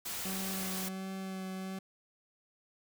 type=noise; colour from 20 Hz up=white; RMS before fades=-39 dBFS; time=0.05-0.89 s; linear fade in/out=10 ms
type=tone with vibrato; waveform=40% pulse; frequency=189.8 Hz; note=F#3; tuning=44 cents sharp; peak=-37 dBFS; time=0.25-1.79 s; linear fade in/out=5 ms; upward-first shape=sine; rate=1.4 Hz; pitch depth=13 cents each way
effects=none